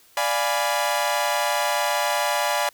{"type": "chord", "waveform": "sawtooth", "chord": "D diminished seventh", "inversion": "none", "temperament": "equal", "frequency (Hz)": [587.3, 698.5, 830.6, 987.8], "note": ["D5", "F5", "Ab5", "Cb6"], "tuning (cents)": [0, 0, 0, 0], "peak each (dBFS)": [-22, -24, -22, -23], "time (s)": [0.17, 2.69], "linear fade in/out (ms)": 2, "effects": ["white hiss -55 dBFS RMS until 2.73 s"]}